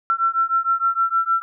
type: beating tone pair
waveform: sine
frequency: 1347 / 1353.5 Hz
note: E6 / E6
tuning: +37 / +45 cents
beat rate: 6.5 Hz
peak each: -20 dBFS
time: 0.1-1.42 s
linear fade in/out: 0 ms
effects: none